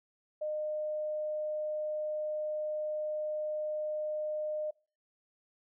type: tone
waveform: sine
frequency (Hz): 610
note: D#5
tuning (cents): -34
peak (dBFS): -32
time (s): 0.41-4.71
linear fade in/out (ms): 10
effects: noise-tail reverb RT60 0.4 s tail -25 dB re dry